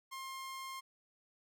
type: tone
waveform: sawtooth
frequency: 1063 Hz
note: C6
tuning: 27 cents sharp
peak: -39 dBFS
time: 0.11-0.81 s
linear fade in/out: 20 ms
effects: none